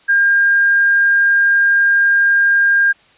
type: tone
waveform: sine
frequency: 1608 Hz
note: G6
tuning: 44 cents sharp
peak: -9 dBFS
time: 0.08-2.93 s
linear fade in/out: 20 ms
effects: white hiss -50 dBFS RMS until 3.17 s + resampled to 8000 Hz